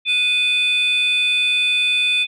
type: tone pair together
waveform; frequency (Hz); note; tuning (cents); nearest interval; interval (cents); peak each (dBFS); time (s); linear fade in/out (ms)
sine; 2486 / 3516; D#7 / A7; -2 / -2; tritone; 600; -15 / -17; 0.05-2.27; 50
effects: tanh soft clip ceiling -11 dBFS